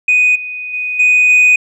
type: tone with level steps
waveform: sine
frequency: 2489 Hz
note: D#7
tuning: in tune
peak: -6 / -21 / -16 / -5 / -3 dBFS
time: 0.08-1.56 s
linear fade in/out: 5 ms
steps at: 0.35 / 0.73 / 0.99 / 1.29 s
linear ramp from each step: 10 ms
effects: tanh soft clip ceiling -4 dBFS